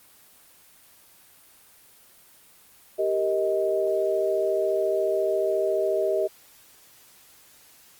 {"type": "chord", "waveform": "sine", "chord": "Eb major", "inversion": "first", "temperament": "equal with one note detuned", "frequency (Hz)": [392, 466.2, 628.4], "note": ["G4", "Bb4", "Eb5"], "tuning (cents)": [0, 0, 17], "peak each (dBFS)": [-25, -30, -24], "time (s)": [2.98, 6.28], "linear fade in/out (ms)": 20, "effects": ["white hiss -54 dBFS RMS until 7.99 s", "Opus 24 kbps"]}